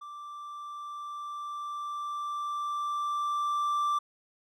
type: tone with level ramp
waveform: triangle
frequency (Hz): 1174.7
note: D6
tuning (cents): 0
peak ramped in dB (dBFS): -39 to -23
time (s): 0.01-3.99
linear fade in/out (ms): 10
effects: none